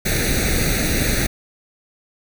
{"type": "noise with comb filter", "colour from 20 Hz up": "pink", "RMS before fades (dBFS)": -19, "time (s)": [0.05, 1.27], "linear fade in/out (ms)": 10, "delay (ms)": 0.48, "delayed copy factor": 0.9, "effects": []}